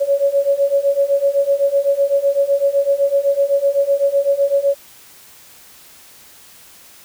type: beating tone pair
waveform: sine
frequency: 554.4 / 562.3 Hz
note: C#5 / C#5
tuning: 0 / +25 cents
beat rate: 7.9 Hz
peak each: -17 / -15 dBFS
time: 0-4.75 s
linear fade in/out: 20 ms
effects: white hiss -44 dBFS RMS until 7.04 s